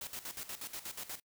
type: noise with tremolo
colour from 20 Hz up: white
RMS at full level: -42 dBFS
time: 0.01-1.2 s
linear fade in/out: 5 ms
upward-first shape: square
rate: 8.3 Hz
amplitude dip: 75%
effects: noise-tail reverb RT60 0.1 s tail -26 dB re dry